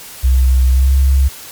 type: tone with pitch glide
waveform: sine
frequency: 64.3 to 67.38 Hz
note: C2 to C#2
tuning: -30 to -49 cents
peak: -7 dBFS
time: 0.23-1.29 s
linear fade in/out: 20 ms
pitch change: +81 cents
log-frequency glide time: 0.71-0.93 s
effects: white hiss -33 dBFS RMS until 1.51 s + MP3 96 kbps